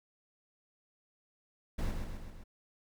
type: noise with echo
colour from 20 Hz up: brown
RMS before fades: -33 dBFS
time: 1.78-1.92 s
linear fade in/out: 10 ms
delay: 130 ms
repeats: 4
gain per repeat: -4 dB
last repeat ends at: 2.44 s
effects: none